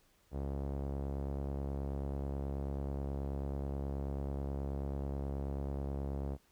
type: tone with low-pass filter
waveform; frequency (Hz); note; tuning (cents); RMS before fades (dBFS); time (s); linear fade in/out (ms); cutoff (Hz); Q
sawtooth; 69.3; C#2; 0; -38; 0.31-6.38; 50; 640; 1.2
effects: pink hiss -70 dBFS RMS until 6.51 s

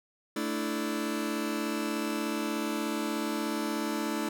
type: chord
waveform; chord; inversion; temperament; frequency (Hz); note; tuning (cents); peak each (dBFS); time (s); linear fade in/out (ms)
sawtooth; A suspended fourth; none; just; 220 / 293.3 / 330; A3 / D4 / E4; 0 / -2 / +2; -30; 0.36-4.29; 5
effects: none

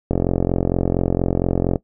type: click train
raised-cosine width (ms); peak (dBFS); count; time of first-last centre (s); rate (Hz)
2; -4; 74; 0.11-1.758; 44.3
effects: noise-tail reverb RT60 0.1 s tail -20 dB re dry

